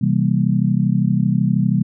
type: chord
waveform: sine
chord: C dominant seventh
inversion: none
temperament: just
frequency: 130.81 / 163.52 / 196.22 / 235.5 Hz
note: C3 / E3 / G3 / Bb3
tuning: 0 / -14 / +2 / +18 cents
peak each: -19 / -19 / -18 / -23 dBFS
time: 0.01-1.83 s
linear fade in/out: 10 ms
effects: none